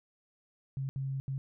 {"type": "tone bursts at uneven times", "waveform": "sine", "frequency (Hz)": 135.1, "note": "C#3", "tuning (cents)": -44, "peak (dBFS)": -32, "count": 3, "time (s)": [[0.77, 0.89], [0.96, 1.2], [1.28, 1.38]], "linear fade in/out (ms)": 0, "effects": []}